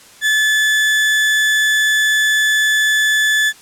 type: tone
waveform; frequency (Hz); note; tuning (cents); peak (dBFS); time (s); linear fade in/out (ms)
35% pulse; 1732; A6; -28; -10; 0.21-3.53; 50
effects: white hiss -43 dBFS RMS until 3.61 s + low-pass 10000 Hz 12 dB/octave